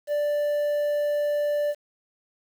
triangle tone with quantisation, 587.3 Hz, D5, in tune, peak -20 dBFS, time 0.07-1.75 s, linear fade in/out 50 ms, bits 8, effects none

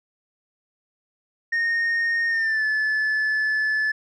sine tone with pitch glide, 1847 to 1733.3 Hz, A#6 to A6, -16 to -26 cents, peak -17 dBFS, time 1.52-3.92 s, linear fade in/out 10 ms, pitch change -110 cents, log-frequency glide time 2.28-2.65 s, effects tanh soft clip ceiling -19 dBFS

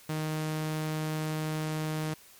sawtooth tone, 155.56 Hz, D#3, in tune, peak -26 dBFS, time 0.09-2.14 s, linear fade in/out 5 ms, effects white hiss -55 dBFS RMS until 2.39 s + MP3 96 kbps

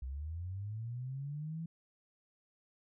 sine linear sweep, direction up, 61.74 to 167 Hz, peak -38 dBFS, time 0.02-1.66 s, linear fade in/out 5 ms, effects none

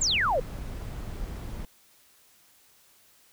brown noise, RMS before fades -36 dBFS, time 0-1.65 s, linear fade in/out 0 ms
sine exponential sweep, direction down, 7820 to 466.2 Hz, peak -22 dBFS, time 0.01-0.4 s, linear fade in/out 5 ms
effects white hiss -60 dBFS RMS until 3.32 s

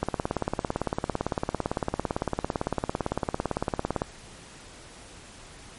click train, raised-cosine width 1 ms, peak -11 dBFS, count 72, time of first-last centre 0.03-4.019 s, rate 17.8 Hz, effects pink hiss -47 dBFS RMS until 5.78 s + MP3 48 kbps

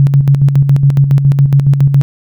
sine tone with tremolo, 139.2 Hz, C#3, 8 cents sharp, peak -3 dBFS, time 0-2.02 s, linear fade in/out 0 ms, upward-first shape square, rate 7.2 Hz, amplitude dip 55%, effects none

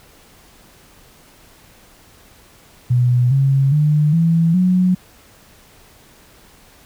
sine tone with pitch steps, 123.47 / 136.21 / 150.26 / 165.77 / 182.87 Hz, B2 / C#3 / D3 / E3 / F#3, 0 / -30 / +40 / +10 / -20 cents, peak -11 dBFS, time 2.9-4.95 s, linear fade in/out 10 ms, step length 410 ms, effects pink hiss -48 dBFS RMS until 6.85 s

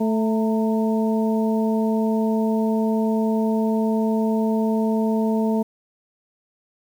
harmonic tone with a mistuned harmonic, 220 Hz, A3, in tune, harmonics 1 / 2 / 3 / 4, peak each -19 / -25 / -29 / -31 dBFS, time 0-5.63 s, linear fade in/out 10 ms, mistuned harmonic 4, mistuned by +59 cents, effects 8-bit

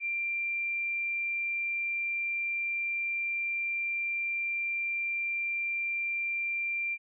sine tone, 2370 Hz, D7, 15 cents sharp, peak -29 dBFS, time 0-6.98 s, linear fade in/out 50 ms, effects none

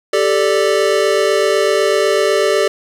square chord, G suspended second, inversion none, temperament equal, 392 / 440 / 587.3 Hz, G4 / A4 / D5, 0 / 0 / 0 cents, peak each -17 dBFS, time 0.13-2.68 s, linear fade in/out 5 ms, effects low-pass 9000 Hz 12 dB/octave + 7-bit

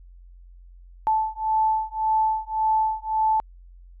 sine beating tone pair, 874 / 875.8 Hz, A5 / A5, -12 / -8 cents, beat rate 1.8 Hz, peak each -23 / -23 dBFS, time 1.07-3.4 s, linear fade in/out 0 ms, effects added 44 Hz sine -44 dBFS peak until 4 s

